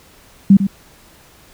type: tone with echo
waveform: sine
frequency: 196.2 Hz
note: G3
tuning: 2 cents sharp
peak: -3 dBFS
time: 0.5-0.57 s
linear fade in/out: 5 ms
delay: 100 ms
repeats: 1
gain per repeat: -10 dB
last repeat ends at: 0.67 s
effects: pink hiss -47 dBFS RMS until 1.53 s